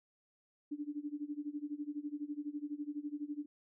sine tone with tremolo, 293.7 Hz, D4, in tune, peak -35 dBFS, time 0.71-3.46 s, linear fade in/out 10 ms, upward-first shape sine, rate 12 Hz, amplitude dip 90%, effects none

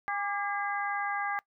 harmonic tone with a mistuned harmonic, 405.8 Hz, G#4, 40 cents flat, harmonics 2 / 3 / 4 / 5, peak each -33 / -35 / -35 / -38 dBFS, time 0.08-1.39 s, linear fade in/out 0 ms, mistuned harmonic 3, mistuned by -47 cents, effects noise-tail reverb RT60 0.1 s tail -22 dB re dry

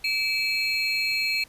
triangle tone cluster, 2310 / 2602 / 4234 Hz, D7 / E7 / C8, -29 / -23 / +20 cents, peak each -26 dBFS, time 0.04-1.44 s, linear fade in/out 5 ms, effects pink hiss -54 dBFS RMS until 1.48 s + resampled to 32000 Hz

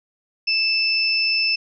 sine tone pair together, 2637 / 5274 Hz, E7 / E8, 0 / 0 cents, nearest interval octave, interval 1200 cents, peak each -20 dBFS, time 0.47-1.56 s, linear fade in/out 10 ms, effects none

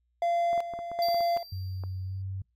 triangle tone with tremolo, 687 Hz, F5, 29 cents flat, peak -22 dBFS, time 0.22-1.43 s, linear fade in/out 2 ms, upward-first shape square, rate 1.3 Hz, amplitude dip 70%
clicks, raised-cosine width 1 ms, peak -29 dBFS, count 10, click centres 0.531 / 0.578 / 0.737 / 0.79 / 0.916 / 1.086 / 1.145 / 1.207 / 1.366 / 1.837 s
square tone with exponential decay, 4699 Hz, D8, in tune, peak -32 dBFS, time 1.02-2.22 s, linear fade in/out 2 ms, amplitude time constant 260 ms
sine tone with pitch glide, 93.4 to 95.8 Hz, F#2 to G2, +17 to -39 cents, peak -32 dBFS, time 1.52-2.42 s, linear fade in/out 5 ms, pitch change +44 cents, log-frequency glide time 2.04-2.16 s
effects noise-tail reverb RT60 0.2 s tail -25 dB re dry + added 60 Hz sine -70 dBFS peak until 2.55 s

